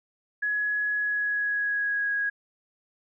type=tone with pitch glide; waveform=sine; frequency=1683 to 1652.2 Hz; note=G#6 to G#6; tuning=+23 to -9 cents; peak=-24 dBFS; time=0.42-2.3 s; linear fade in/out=10 ms; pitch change=-32 cents; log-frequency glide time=0.96-2.13 s; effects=none